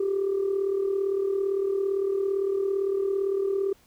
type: tone with amplitude modulation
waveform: sine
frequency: 392 Hz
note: G4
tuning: in tune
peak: -19 dBFS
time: 0-3.73 s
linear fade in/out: 5 ms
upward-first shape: sine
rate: 37.7 Hz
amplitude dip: 65%
effects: tanh soft clip ceiling -18 dBFS + pink hiss -60 dBFS RMS until 3.86 s